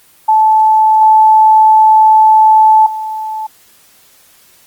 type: tone with level steps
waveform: sine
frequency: 871 Hz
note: A5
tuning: 18 cents flat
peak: -5 / -3 / -17 dBFS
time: 0.28-3.47 s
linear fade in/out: 10 ms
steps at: 1.01 / 2.86 s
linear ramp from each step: 5 ms
effects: white hiss -46 dBFS RMS until 4.66 s + Opus 24 kbps